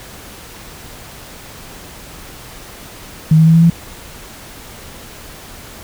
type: tone with pitch steps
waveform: sine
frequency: 157.5 / 160.07 / 162.68 / 165.33 / 168.03 Hz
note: D#3 / D#3 / E3 / E3 / E3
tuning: +21 / +49 / -23 / +5 / +33 cents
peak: -5 dBFS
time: 3.31-3.7 s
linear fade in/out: 5 ms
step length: 78 ms
effects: pink hiss -35 dBFS RMS until 5.83 s